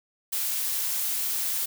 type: noise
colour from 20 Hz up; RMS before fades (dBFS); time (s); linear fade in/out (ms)
blue; -28; 0.32-1.66; 10
effects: none